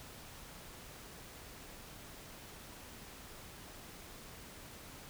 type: silence
effects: pink hiss -52 dBFS RMS until 5.09 s